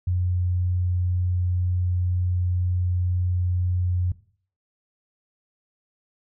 sine tone, 89.8 Hz, F2, 49 cents sharp, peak -20 dBFS, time 0.07-4.12 s, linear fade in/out 5 ms, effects noise-tail reverb RT60 0.5 s tail -17 dB re dry

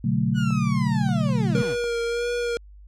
sine chord, B minor seventh, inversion none, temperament equal with one note detuned, 123.47 / 143.98 / 185 / 220 Hz, B2 / D3 / F#3 / A3, 0 / -34 / 0 / 0 cents, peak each -25 dBFS, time 0.04-1.62 s, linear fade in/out 5 ms
30% pulse linear sweep, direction down, 1492 to 79.3 Hz, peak -28 dBFS, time 0.34-1.77 s, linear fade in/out 50 ms
clicks, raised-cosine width 1 ms, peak -28 dBFS, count 5, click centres 0.506 / 1.091 / 1.292 / 1.629 / 1.841 s
square tone with vibrato, 473.8 Hz, A#4, 28 cents sharp, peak -24 dBFS, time 1.55-2.57 s, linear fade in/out 0 ms, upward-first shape sine, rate 1.6 Hz, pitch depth 27 cents each way
effects added 50 Hz sine -43 dBFS peak until 2.87 s + low-pass 7000 Hz 12 dB/octave

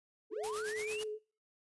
sine tone with vibrato, 428.2 Hz, A4, 47 cents flat, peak -37 dBFS, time 0.3-1.19 s, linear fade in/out 50 ms, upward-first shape square, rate 7.1 Hz, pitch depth 16 cents each way
triangle linear sweep, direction up, 279.4 to 2960 Hz, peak -39 dBFS, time 0.31-1.03 s, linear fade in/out 20 ms
white noise with tremolo, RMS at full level -42 dBFS, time 0.43-1.04 s, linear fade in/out 10 ms, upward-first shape triangle, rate 8.7 Hz, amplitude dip 90%
effects noise-tail reverb RT60 0.4 s tail -24 dB re dry + resampled to 24000 Hz

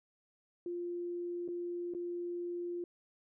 sine tone with dropouts, 349.2 Hz, F4, in tune, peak -36 dBFS, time 0.66-2.84 s, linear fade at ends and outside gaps 2 ms, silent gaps 1.479-1.486 / 1.938-1.948 s, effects none

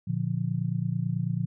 sine chord, Bb major, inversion none, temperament just, 116.54 / 145.68 / 174.81 Hz, Bb2 / D3 / F3, 0 / -14 / +2 cents, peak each -30 dBFS, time 0.07-1.46 s, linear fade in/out 10 ms, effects none

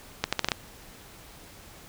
accelerating click train, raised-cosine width 0.2 ms, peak -6 dBFS, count 6, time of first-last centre 0.24-0.518 s, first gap 86 ms, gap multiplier 0.78, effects pink hiss -49 dBFS RMS until 1.88 s

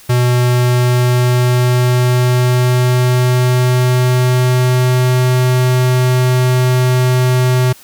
square tone with pitch glide, 123.47 to 126.58 Hz, B2 to B2, 0 to +43 cents, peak -10 dBFS, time 0.09-7.73 s, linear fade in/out 10 ms, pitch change +43 cents, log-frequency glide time 0.43-5.29 s, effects white hiss -41 dBFS RMS until 7.83 s

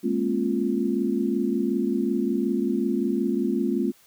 sine chord, Bb minor seventh, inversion third, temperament equal with one note detuned, 207.7 / 233.1 / 270.5 / 349.2 Hz, Ab3 / Bb3 / Db4 / F4, 0 / 0 / -42 / 0 cents, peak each -27 dBFS, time 0.03-3.92 s, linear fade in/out 20 ms, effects white hiss -57 dBFS RMS until 4.06 s

